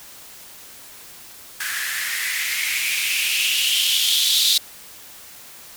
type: noise with band-pass filter sweep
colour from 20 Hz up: violet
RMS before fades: -21 dBFS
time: 1.6-4.58 s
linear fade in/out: 5 ms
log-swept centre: 1600 to 3800 Hz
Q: 5.7
effects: white hiss -42 dBFS RMS until 5.76 s